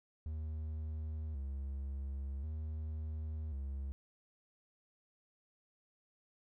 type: tone with vibrato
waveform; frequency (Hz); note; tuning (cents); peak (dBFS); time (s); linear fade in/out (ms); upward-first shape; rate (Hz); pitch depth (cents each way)
triangle; 73; D2; -10; -36; 0.26-3.92; 0; square; 0.46; 110
effects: none